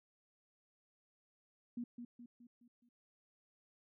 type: tone with echo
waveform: sine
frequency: 240 Hz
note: B3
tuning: 49 cents flat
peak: -39 dBFS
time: 1.77-1.84 s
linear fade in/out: 5 ms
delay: 210 ms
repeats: 5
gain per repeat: -6 dB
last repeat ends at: 2.89 s
effects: none